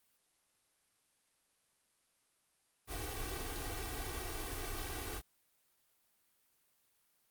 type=noise with comb filter; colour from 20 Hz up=pink; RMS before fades=-41 dBFS; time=2.87-5.22 s; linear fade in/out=50 ms; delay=2.6 ms; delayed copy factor=+1; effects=white hiss -75 dBFS RMS until 7.3 s + Opus 32 kbps